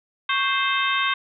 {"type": "harmonic tone with a mistuned harmonic", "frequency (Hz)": 523.3, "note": "C5", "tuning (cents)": 0, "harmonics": [2, 3, 4, 5, 6, 7], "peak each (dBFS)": [-24, -26, -27, -28, -29, -29], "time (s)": [0.29, 1.14], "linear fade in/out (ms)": 5, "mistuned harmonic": 2, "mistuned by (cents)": 96, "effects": []}